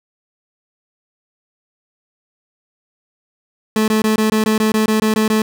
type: tone bursts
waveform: 30% pulse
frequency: 217.1 Hz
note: A3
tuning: 23 cents flat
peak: -10 dBFS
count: 12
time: 3.76-5.42 s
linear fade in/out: 2 ms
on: 120 ms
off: 20 ms
effects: none